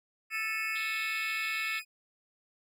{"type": "harmonic tone", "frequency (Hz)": 440, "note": "A4", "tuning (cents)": 0, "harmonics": [3, 4, 5, 6], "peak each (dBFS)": [-41, -38, -35, -36], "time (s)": [0.3, 1.82], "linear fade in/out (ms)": 50}
{"type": "tone", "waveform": "sawtooth", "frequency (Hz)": 2489, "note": "D#7", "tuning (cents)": 0, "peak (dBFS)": -37, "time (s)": [0.3, 1.85], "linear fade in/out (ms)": 50}
{"type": "band-pass noise", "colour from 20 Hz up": "white", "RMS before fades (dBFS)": -45, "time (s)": [0.75, 1.8], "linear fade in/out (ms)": 10, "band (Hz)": [3200, 4100], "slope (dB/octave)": 96}
{"effects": []}